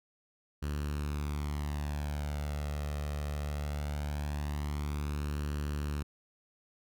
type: tone with flanger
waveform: sawtooth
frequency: 73.42 Hz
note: D2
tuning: in tune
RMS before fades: -35 dBFS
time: 0.62-6.03 s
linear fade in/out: 10 ms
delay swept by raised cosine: 0.69 to 1.59 ms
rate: 0.2 Hz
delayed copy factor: +0.6
effects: none